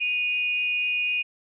sine tone pair together, 2476 / 2819 Hz, D#7 / F7, -9 / +16 cents, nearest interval major second, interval 225 cents, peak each -23 / -31 dBFS, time 0-1.23 s, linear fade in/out 20 ms, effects none

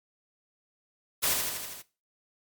white noise with echo, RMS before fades -26 dBFS, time 1.22-1.34 s, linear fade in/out 20 ms, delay 81 ms, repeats 6, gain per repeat -3 dB, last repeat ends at 1.826 s, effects noise-tail reverb RT60 0.3 s tail -18 dB re dry + Opus 48 kbps

